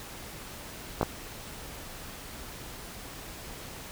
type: clicks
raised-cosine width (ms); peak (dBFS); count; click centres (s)
1; -11; 2; 1.012 / 1.03
effects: pink hiss -43 dBFS RMS until 3.91 s